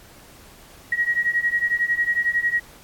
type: beating tone pair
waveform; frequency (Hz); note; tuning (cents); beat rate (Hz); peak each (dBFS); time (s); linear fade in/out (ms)
sine; 1895 / 1906; A#6 / A#6; +28 / +38; 11; -23 / -21; 0.92-2.6; 5
effects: pink hiss -48 dBFS RMS until 2.83 s + AAC 64 kbps